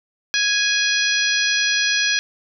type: harmonic tone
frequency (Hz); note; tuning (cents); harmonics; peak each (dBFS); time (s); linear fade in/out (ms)
830.6; G#5; 0; 2 / 3 / 4 / 5 / 6 / 7; -21 / -23 / -24 / -25 / -26 / -26; 0.34-2.19; 0
effects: none